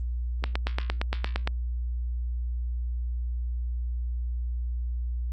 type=click train; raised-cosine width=0.3 ms; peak=-11 dBFS; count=10; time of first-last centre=0.44-1.474 s; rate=8.7 Hz; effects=added 60 Hz sine -27 dBFS peak until 5.32 s + Opus 32 kbps